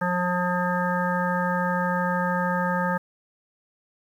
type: harmonic tone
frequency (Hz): 178.7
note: F3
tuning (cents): +40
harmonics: 1 / 3 / 5 / 7 / 9 / 10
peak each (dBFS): -26 / -29 / -28 / -30 / -30 / -37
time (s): 0.01-2.98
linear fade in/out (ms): 10
effects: 9-bit